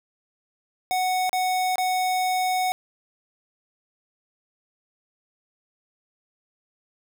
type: tone with dropouts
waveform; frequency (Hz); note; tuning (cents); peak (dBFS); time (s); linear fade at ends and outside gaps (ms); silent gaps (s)
square; 740; F#5; 0; -22; 0.91-2.72; 0; 1.294-1.33 / 1.757-1.782
effects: none